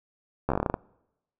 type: slowing click train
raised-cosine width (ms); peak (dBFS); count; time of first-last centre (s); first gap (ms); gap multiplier
1; -11; 11; 0.49-0.741; 13; 1.14
effects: noise-tail reverb RT60 0.9 s tail -25 dB re dry